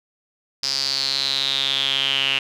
sawtooth tone with band-pass filter sweep, 136.3 Hz, C#3, 29 cents flat, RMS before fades -22 dBFS, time 0.63-2.39 s, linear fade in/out 5 ms, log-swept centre 5000 to 2800 Hz, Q 8.7, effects none

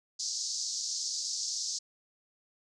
pink band-pass noise, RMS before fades -35 dBFS, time 0.19-1.79 s, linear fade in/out 10 ms, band 4600 to 6900 Hz, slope 48 dB/octave, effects none

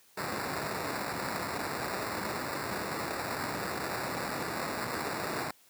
white noise with sample-and-hold, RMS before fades -35 dBFS, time 0.17-5.51 s, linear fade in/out 5 ms, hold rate 3150 Hz, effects white hiss -62 dBFS RMS until 5.69 s + high-pass 100 Hz 12 dB/octave

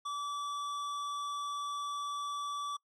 sine tone with hard clipping, 1154 Hz, D6, 31 cents flat, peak -37 dBFS, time 0.05-2.77 s, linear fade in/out 10 ms, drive 15 dB, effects noise-tail reverb RT60 0.1 s tail -26 dB re dry + low-pass 9000 Hz 12 dB/octave

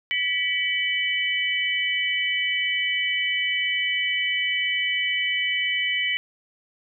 sine tone cluster, 1958 / 2287 / 2993 Hz, B6 / D7 / F#7, -15 / -47 / +19 cents, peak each -26 dBFS, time 0.11-6.17 s, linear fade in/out 0 ms, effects none

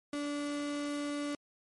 35% pulse tone, 290.1 Hz, D4, 21 cents flat, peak -32 dBFS, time 0.13-1.35 s, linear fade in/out 2 ms, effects MP3 48 kbps

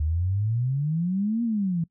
sine exponential two-way sweep, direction up then down, 73.8 to 238.8 to 161.4 Hz, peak -22 dBFS, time 0-1.84 s, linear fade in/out 5 ms, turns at 1.43 s, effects noise-tail reverb RT60 0.1 s tail -21 dB re dry

